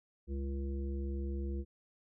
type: harmonic tone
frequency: 68.7 Hz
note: C#2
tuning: 15 cents flat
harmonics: 1 / 3 / 5 / 7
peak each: -35 / -44 / -44 / -52 dBFS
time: 0.27-1.65 s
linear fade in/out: 50 ms
effects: none